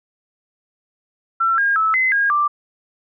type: tone with pitch steps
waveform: sine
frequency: 1347 / 1620 / 1305 / 2045 / 1628 / 1178 Hz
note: E6 / G#6 / E6 / C7 / G#6 / D6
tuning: +37 / -43 / -18 / -40 / -35 / +5 cents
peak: -14 dBFS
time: 1.4-2.48 s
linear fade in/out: 10 ms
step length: 180 ms
effects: none